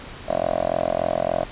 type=tone with band-pass filter; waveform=10% pulse; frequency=43.49 Hz; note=F1; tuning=6 cents flat; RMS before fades=-23 dBFS; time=0.28-1.44 s; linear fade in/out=10 ms; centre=640 Hz; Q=5.5; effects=pink hiss -38 dBFS RMS until 1.51 s + resampled to 8000 Hz